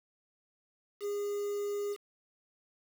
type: tone with quantisation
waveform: triangle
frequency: 408.4 Hz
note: G#4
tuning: 29 cents flat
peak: -30 dBFS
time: 1-1.97 s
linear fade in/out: 50 ms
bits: 8
effects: none